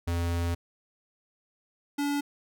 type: tone pair in turn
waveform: square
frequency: 85.5 / 286.8 Hz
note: F2 / D4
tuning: -36 / -41 cents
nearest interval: octave + major sixth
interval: 2095 cents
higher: second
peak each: -27 dBFS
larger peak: neither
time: 0.07-0.55 / 1.98-2.21 s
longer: first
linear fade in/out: 10 ms
effects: none